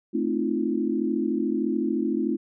sine chord, F dominant seventh, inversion first, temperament equal with one note detuned, 220 / 261.6 / 311.1 / 344.8 Hz, A3 / C4 / Eb4 / F4, 0 / 0 / 0 / -22 cents, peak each -28 dBFS, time 0.13-2.37 s, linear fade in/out 20 ms, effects none

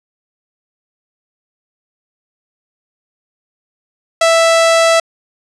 sawtooth tone, 660 Hz, E5, 2 cents sharp, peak -4 dBFS, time 4.21-5 s, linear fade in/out 5 ms, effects resampled to 22050 Hz + 7-bit

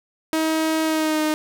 sawtooth tone with pitch glide, 317.8 to 308 Hz, D#4 to D#4, +37 to -17 cents, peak -15 dBFS, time 0.33-1.34 s, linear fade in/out 0 ms, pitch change -54 cents, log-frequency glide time 0.84-1.22 s, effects none

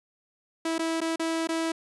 sawtooth tone with dropouts, 326.7 Hz, E4, 15 cents flat, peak -22 dBFS, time 0.65-1.72 s, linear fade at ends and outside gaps 5 ms, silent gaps 0.782-0.792 / 1.005-1.014 / 1.16-1.195 / 1.473-1.489 s, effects resampled to 24000 Hz

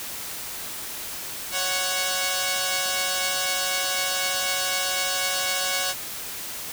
5% pulse tone pair together, 554 / 740 Hz, C#5 / F#5, -1 / 0 cents, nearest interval perfect fourth, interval 501 cents, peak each -15 dBFS, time 1.51-5.95 s, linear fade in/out 50 ms, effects white hiss -34 dBFS RMS until 6.72 s

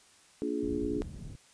sine chord, Bb dominant seventh, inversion none, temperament just, 233.1 / 291.4 / 349.6 / 419.5 Hz, Bb3 / D4 / F4 / Ab4, 0 / -13 / +2 / +17 cents, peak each -38 / -33 / -37 / -35 dBFS, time 0.42-1.02 s, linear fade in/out 0 ms
pink low-pass noise, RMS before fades -42 dBFS, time 0.62-1.36 s, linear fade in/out 10 ms, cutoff 180 Hz, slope 12 dB/octave
effects white hiss -60 dBFS RMS until 1.53 s + resampled to 22050 Hz

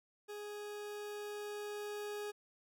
40% pulse tone with level ramp, 415.3 Hz, G#4, in tune, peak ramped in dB -43 to -39 dBFS, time 0.28-2.32 s, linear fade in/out 20 ms, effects none

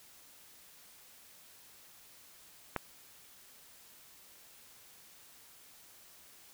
click, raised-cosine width 0.5 ms, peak -17 dBFS, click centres 2.763 s, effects white hiss -58 dBFS RMS until 6.53 s

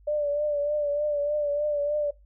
sine tone with vibrato, 587.3 Hz, D5, in tune, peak -23 dBFS, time 0.07-2.11 s, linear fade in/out 10 ms, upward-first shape triangle, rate 3.3 Hz, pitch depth 46 cents each way, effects noise-tail reverb RT60 0.2 s tail -20 dB re dry + added 50 Hz sine -52 dBFS peak until 2.25 s

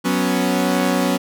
sawtooth chord, F# suspended fourth, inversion none, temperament equal, 185 / 246.9 / 277.2 Hz, F#3 / B3 / C#4, 0 / 0 / 0 cents, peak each -17 dBFS, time 0.04-1.18 s, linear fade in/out 20 ms, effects none

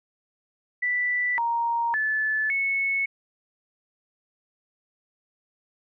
sine tone with pitch steps, 1974 / 934 / 1737 / 2202 Hz, B6 / A#5 / A6 / C#7, -1 / +3 / -23 / -12 cents, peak -22 dBFS, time 0.82-3.06 s, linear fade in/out 10 ms, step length 560 ms, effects none

